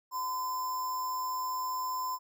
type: tone with sample-and-hold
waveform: sine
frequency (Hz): 1015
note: B5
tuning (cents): +47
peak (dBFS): -31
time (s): 0.11-2.19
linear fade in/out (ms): 50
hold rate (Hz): 6300
effects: none

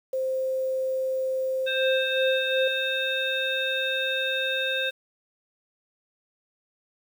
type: tone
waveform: sine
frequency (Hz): 523.3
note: C5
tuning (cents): 0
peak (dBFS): -24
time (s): 0.13-2.68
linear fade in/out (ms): 5
type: harmonic tone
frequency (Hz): 526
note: C5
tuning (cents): +9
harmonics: 1 / 3 / 5 / 7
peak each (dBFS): -30 / -29 / -31 / -29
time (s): 1.66-4.91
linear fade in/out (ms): 20
effects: 8-bit

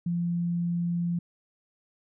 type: tone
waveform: sine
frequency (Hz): 172.4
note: F3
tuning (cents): -22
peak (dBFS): -25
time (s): 0.06-1.19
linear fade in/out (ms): 5
effects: none

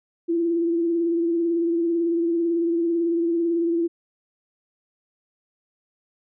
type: tone with vibrato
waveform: sine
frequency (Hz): 337.2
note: E4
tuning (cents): +39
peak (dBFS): -19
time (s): 0.28-3.88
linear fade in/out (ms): 20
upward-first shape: triangle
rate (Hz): 18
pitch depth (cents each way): 43
effects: none

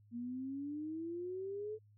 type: exponential sweep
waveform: sine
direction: up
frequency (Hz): 233.1 to 438.3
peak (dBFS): -39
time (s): 0.11-1.79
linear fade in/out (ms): 50
effects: added 104 Hz sine -62 dBFS peak until 1.97 s

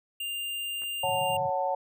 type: tone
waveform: square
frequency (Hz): 2798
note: F7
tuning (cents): +3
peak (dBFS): -32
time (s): 0.2-1.37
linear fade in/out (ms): 5
type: clicks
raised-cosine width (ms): 0.5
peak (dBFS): -35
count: 2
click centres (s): 0.82 / 0.835
type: chord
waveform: sine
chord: F# minor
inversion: second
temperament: just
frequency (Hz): 555 / 740 / 888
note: C#5 / F#5 / A5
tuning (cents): +2 / 0 / +16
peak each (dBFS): -30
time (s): 1.03-1.75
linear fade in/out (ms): 5
type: band-pass noise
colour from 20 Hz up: pink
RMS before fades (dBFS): -43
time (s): 1.04-1.5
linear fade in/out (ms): 0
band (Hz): 100 to 170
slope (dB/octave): 48
effects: none

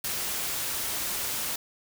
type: noise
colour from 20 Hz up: white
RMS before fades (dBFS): -31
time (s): 0.04-1.56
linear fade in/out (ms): 5
effects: none

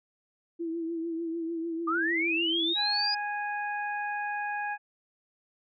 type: tone with vibrato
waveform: sine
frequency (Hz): 331.6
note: E4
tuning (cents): +10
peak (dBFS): -30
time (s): 0.59-2.74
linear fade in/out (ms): 20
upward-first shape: triangle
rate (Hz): 6.7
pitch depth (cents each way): 50
type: linear sweep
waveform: sine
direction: up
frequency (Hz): 1174.7 to 4978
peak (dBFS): -26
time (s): 1.87-3.15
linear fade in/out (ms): 10
type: harmonic tone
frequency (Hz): 827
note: G#5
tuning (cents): -8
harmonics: 1 / 2 / 3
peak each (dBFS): -32 / -34 / -41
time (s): 2.75-4.78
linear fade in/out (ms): 50
effects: none

